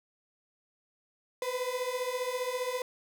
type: beating tone pair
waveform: 35% pulse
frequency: 493.9 / 508.9 Hz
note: B4 / C5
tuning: 0 / -48 cents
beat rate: 15 Hz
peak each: -33 / -32 dBFS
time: 1.42-2.82 s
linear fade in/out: 2 ms
effects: none